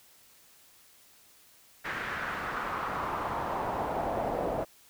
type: noise with band-pass filter sweep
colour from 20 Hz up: brown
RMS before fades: -33 dBFS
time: 1.84-4.65 s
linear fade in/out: 20 ms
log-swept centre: 1800 to 590 Hz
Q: 2.5
effects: white hiss -59 dBFS RMS until 4.89 s